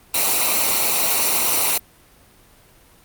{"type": "noise with comb filter", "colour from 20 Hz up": "white", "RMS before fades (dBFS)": -18, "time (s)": [0.14, 1.78], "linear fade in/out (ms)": 5, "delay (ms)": 0.6, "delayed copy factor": -0.7, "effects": ["pink hiss -51 dBFS RMS until 3.04 s", "Opus 32 kbps"]}